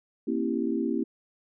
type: chord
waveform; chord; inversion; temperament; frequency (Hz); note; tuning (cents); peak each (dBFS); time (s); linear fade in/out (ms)
sine; A# diminished seventh; none; equal with one note detuned; 233.1 / 270.2 / 329.6 / 392; A#3 / C#4 / E4 / G4; 0 / -44 / 0 / 0; -30 / -30 / -30 / -33; 0.27-1.04; 10
effects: none